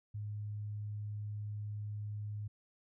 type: tone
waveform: sine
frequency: 104.6 Hz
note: G#2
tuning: 13 cents sharp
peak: -38 dBFS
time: 0.14-2.48 s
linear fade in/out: 10 ms
effects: none